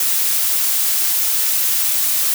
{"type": "noise", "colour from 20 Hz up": "blue", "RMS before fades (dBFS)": -17, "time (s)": [0, 2.34], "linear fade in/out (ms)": 2, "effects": []}